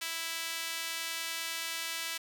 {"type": "tone with high-pass filter", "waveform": "sawtooth", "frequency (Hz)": 329.5, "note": "E4", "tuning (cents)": -1, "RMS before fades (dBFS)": -37, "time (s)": [0.01, 2.18], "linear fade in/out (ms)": 10, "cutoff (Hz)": 2300, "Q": 0.9, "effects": []}